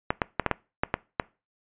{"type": "clicks", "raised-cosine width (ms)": 0.5, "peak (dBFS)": -7, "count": 8, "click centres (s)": [0.105, 0.218, 0.397, 0.463, 0.513, 0.835, 0.941, 1.198], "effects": ["noise-tail reverb RT60 0.3 s tail -22 dB re dry", "resampled to 8000 Hz"]}